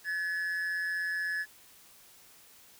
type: tone with amplitude modulation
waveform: triangle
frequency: 1710 Hz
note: A6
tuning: 50 cents flat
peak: -26 dBFS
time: 0.04-1.46 s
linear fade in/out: 50 ms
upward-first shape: sine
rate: 176 Hz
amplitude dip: 55%
effects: white hiss -57 dBFS RMS until 2.79 s